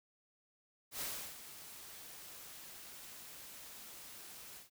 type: noise with ADSR envelope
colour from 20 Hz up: white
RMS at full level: -40 dBFS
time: 0.91-4.7 s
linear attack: 93 ms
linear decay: 350 ms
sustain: -12 dB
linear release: 130 ms
effects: none